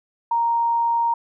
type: tone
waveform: sine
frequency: 932.3 Hz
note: A#5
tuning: in tune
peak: -17 dBFS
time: 0.31-1.14 s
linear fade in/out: 5 ms
effects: none